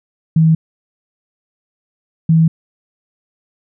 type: tone pair in turn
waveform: sine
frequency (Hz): 160.6 / 162.18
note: E3 / E3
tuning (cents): -45 / -28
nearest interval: unison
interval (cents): 17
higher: second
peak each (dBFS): -7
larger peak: neither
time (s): 0.36-0.55 / 2.29-2.48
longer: neither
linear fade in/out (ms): 5
effects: none